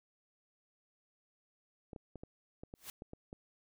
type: clicks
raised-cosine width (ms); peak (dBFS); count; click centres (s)
2; -33; 9; 1.932 / 1.962 / 2.157 / 2.235 / 2.635 / 2.739 / 3.021 / 3.134 / 3.329
type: noise with exponential growth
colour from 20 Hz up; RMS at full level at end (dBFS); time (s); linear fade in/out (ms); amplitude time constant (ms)
white; -42; 2.75-2.9; 1; 31
effects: none